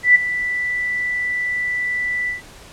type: tone with ADSR envelope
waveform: sine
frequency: 1975.5 Hz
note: B6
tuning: in tune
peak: -5 dBFS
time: 0.03-2.42 s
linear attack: 120 ms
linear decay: 16 ms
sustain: -14 dB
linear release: 140 ms
effects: pink hiss -42 dBFS RMS until 2.72 s + low-pass 10000 Hz 12 dB/octave